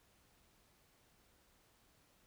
silence, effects pink hiss -71 dBFS RMS until 2.26 s

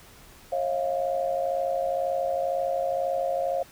sine tone cluster, 543 / 636 / 698 Hz, C#5 / D#5 / F5, -36 / +38 / -1 cents, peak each -27 / -32 / -28 dBFS, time 0.52-3.63 s, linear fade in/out 5 ms, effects pink hiss -51 dBFS RMS until 3.71 s

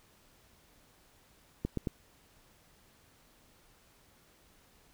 clicks, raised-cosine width 3 ms, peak -19 dBFS, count 3, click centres 1.65 / 1.773 / 1.872 s, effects pink hiss -64 dBFS RMS until 4.93 s

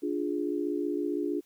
sine chord, D diminished, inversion none, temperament equal, 293.7 / 349.2 / 415.3 Hz, D4 / F4 / Ab4, 0 / 0 / 0 cents, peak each -31 / -32 / -34 dBFS, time 0.02-1.41 s, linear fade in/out 20 ms, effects white hiss -67 dBFS RMS until 1.45 s

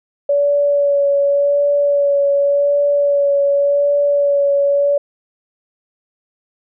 sine tone with vibrato, 569 Hz, C#5, 45 cents sharp, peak -11 dBFS, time 0.29-4.98 s, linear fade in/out 5 ms, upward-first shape sine, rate 0.88 Hz, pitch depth 17 cents each way, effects none

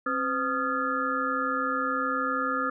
sine tone cluster, 266.8 / 508 / 1236 / 1375 / 1702 Hz, C4 / B4 / D#6 / F6 / G#6, +34 / +49 / -12 / -27 / +42 cents, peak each -33 / -34 / -29 / -30 / -35 dBFS, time 0.06-2.7 s, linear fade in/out 5 ms, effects none

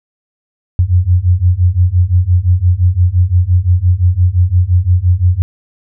sine beating tone pair, 86.8 / 92.6 Hz, F2 / F#2, -10 / +2 cents, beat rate 5.8 Hz, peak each -11 / -10 dBFS, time 0.79-5.42 s, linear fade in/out 0 ms, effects none

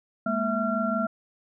sine tone cluster, 208.6 / 234.1 / 659 / 1371 Hz, G#3 / A#3 / E5 / F6, +8 / +8 / -1 / -32 cents, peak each -29 dBFS, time 0.26-1.07 s, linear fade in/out 5 ms, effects none

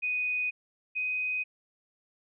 sine tone pair in turn, 2489 / 2505 Hz, D#7 / D#7, 0 / +11 cents, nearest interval unison, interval 11 cents, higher second, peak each -27 / -28 dBFS, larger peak first, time 0.02-0.51 / 0.95-1.44 s, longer neither, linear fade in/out 20 ms, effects none

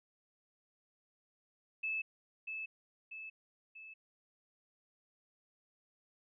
sine tone with echo, 2614 Hz, E7, 15 cents flat, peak -34 dBFS, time 1.83-2.02 s, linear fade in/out 10 ms, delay 640 ms, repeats 3, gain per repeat -5 dB, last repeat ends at 3.94 s, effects none

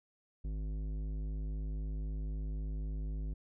triangle tone with tanh clipping, 51.91 Hz, G#1, in tune, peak -37 dBFS, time 0.44-3.34 s, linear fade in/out 10 ms, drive 17 dB, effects none

